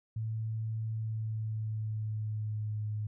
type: tone with pitch glide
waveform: sine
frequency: 110.8 to 106.35 Hz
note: A2 to G#2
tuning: +13 to +42 cents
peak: -32 dBFS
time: 0.16-3.07 s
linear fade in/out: 5 ms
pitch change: -71 cents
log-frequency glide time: 0.9-2.85 s
effects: none